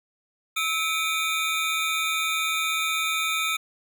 square tone cluster, 1300 / 2288 / 2444 / 3625 Hz, E6 / D7 / D#7 / A#7, -24 / -46 / -32 / -49 cents, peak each -30 dBFS, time 0.56-3.57 s, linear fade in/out 10 ms, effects none

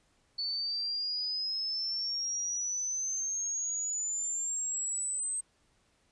sine exponential sweep, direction up, 4453 to 8300 Hz, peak -31 dBFS, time 0.38-5.41 s, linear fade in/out 10 ms, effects pink hiss -70 dBFS RMS until 6.11 s + resampled to 22050 Hz

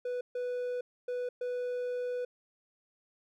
triangle tone bursts at uneven times, 493.9 Hz, B4, in tune, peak -30 dBFS, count 4, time 0.05-0.21 / 0.35-0.81 / 1.08-1.29 / 1.41-2.25 s, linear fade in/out 5 ms, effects none

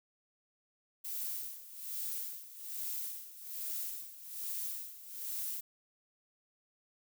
violet noise with tremolo, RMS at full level -38 dBFS, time 1.04-5.61 s, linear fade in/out 10 ms, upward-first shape sine, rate 1.2 Hz, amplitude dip 80%, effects none

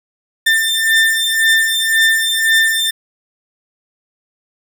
30% pulse beating tone pair, 1791 / 1792.9 Hz, A6 / A6, +30 / +32 cents, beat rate 1.9 Hz, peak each -12 dBFS, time 0.46-2.91 s, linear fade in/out 10 ms, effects none

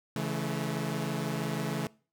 sawtooth chord, A major, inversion first, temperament equal with one note detuned, 138.59 / 164.81 / 215.7 Hz, C#3 / E3 / A3, 0 / 0 / -34 cents, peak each -31 dBFS, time 0.16-1.87 s, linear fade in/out 2 ms, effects noise-tail reverb RT60 0.4 s tail -23 dB re dry

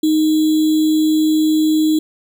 sine tone with sample-and-hold, 311.1 Hz, D#4, in tune, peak -11 dBFS, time 0.03-1.99 s, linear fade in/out 5 ms, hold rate 3675 Hz, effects none

